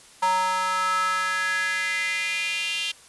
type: tone with high-pass filter sweep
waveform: square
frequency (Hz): 185.7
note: F#3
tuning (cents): +7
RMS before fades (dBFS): -25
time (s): 0.22-2.92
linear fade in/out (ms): 10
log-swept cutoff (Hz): 930 to 3000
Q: 5.1
effects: white hiss -50 dBFS RMS until 3.08 s + resampled to 24000 Hz